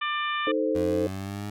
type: harmonic tone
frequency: 595 Hz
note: D5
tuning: 22 cents sharp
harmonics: 2 / 3 / 4 / 5 / 6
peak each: -28 / -32 / -34 / -36 / -38 dBFS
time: 0.01-0.52 s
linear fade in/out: 10 ms
type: chord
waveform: sine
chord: A diminished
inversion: second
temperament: equal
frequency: 311.1 / 440 / 523.3 Hz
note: Eb4 / A4 / C5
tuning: 0 / 0 / 0 cents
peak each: -27 dBFS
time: 0.47-1.07 s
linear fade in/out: 2 ms
type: exponential sweep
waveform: 20% pulse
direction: up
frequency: 87.31 to 104 Hz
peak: -27 dBFS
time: 0.75-1.5 s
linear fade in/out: 5 ms
effects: none